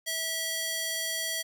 square tone with high-pass filter, 651 Hz, E5, 22 cents flat, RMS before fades -32 dBFS, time 0.06-1.43 s, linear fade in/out 20 ms, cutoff 2300 Hz, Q 0.55, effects none

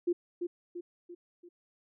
sine tone with echo, 349.4 Hz, F4, 1 cent sharp, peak -25 dBFS, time 0.07-0.13 s, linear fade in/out 10 ms, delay 340 ms, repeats 4, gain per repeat -6 dB, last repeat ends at 1.49 s, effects none

